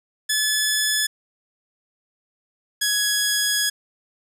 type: tone pair in turn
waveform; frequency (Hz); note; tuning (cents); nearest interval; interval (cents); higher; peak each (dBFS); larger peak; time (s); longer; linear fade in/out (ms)
10% pulse; 1721 / 1672; A6 / G#6; -39 / +11; minor second; 50; first; -10; neither; 0.29-1.07 / 2.81-3.7; second; 10
effects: none